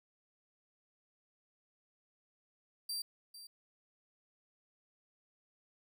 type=tone with echo; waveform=sawtooth; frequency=4705 Hz; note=D8; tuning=2 cents sharp; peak=-34 dBFS; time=2.89-3.02 s; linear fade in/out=5 ms; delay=450 ms; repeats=1; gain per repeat=-13 dB; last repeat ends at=3.47 s; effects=none